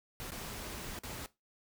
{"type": "noise with dropouts", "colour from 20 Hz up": "pink", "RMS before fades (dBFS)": -43, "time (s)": [0.2, 1.26], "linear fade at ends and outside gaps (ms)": 0, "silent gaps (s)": [[0.306, 0.319], [0.989, 1.035]], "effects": ["noise-tail reverb RT60 0.2 s tail -17 dB re dry"]}